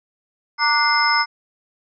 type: tone cluster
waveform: sine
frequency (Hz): 921 / 1168 / 1464 / 2084 / 5210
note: A#5 / D6 / F#6 / C7 / E8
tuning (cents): -21 / -10 / -19 / -7 / -21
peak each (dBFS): -21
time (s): 0.58-1.26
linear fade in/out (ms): 50
effects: none